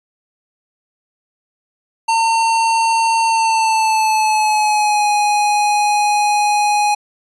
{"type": "tone with pitch glide", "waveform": "square", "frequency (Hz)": [907, 831.7], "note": ["A#5", "G#5"], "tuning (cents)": [-48, 2], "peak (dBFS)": -13, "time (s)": [2.08, 6.95], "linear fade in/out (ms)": 10, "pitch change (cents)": -150, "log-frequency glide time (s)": [3.24, 5.08], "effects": ["resampled to 24000 Hz"]}